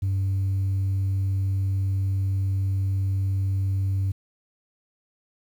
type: tone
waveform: sine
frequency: 96.6 Hz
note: G2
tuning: 25 cents flat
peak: -19 dBFS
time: 0.02-4.12 s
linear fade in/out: 10 ms
effects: tanh soft clip ceiling -20 dBFS + 9-bit